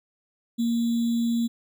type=tone with sample-and-hold; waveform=sine; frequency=233.1 Hz; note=A#3; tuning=in tune; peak=-21 dBFS; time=0.58-1.48 s; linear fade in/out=20 ms; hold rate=3675 Hz; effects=none